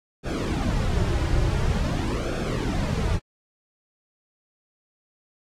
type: noise with flanger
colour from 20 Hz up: brown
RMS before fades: -24 dBFS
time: 0.23-3.2 s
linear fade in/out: 50 ms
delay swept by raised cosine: 1 to 4.5 ms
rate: 0.47 Hz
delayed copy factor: -0.7
effects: low-pass 8000 Hz 12 dB/octave + AAC 64 kbps